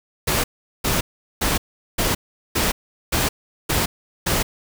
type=noise bursts; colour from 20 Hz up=pink; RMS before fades=-20 dBFS; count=8; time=0.27-4.43 s; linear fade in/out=10 ms; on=170 ms; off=400 ms; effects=none